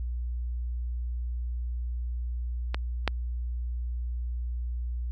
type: clicks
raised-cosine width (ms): 0.3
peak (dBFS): -14 / -8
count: 2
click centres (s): 2.745 / 3.077
effects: added 60 Hz sine -29 dBFS peak until 5.11 s